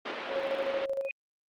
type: band-pass noise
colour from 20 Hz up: pink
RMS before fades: -37 dBFS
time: 0.05-0.86 s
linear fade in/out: 10 ms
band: 300 to 3400 Hz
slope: 24 dB/octave
type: tone with tremolo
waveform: sine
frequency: 545 Hz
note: C#5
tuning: 29 cents flat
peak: -27 dBFS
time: 0.28-1.1 s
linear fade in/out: 50 ms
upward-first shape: square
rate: 13 Hz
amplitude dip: 55%
type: tone with exponential growth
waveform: sine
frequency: 2489 Hz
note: D#7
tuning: in tune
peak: -28 dBFS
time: 1.02-1.11 s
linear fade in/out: 1 ms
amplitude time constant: 19 ms
effects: Opus 48 kbps